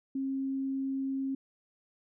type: tone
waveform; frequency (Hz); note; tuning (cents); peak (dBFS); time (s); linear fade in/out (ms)
sine; 269.1; C4; +49; -30; 0.15-1.35; 5
effects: none